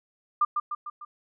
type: tone with echo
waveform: sine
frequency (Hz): 1199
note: D6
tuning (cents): +36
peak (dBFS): -18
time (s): 0.41-0.45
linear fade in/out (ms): 5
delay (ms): 150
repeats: 4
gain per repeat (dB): -5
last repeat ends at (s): 1.05
effects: none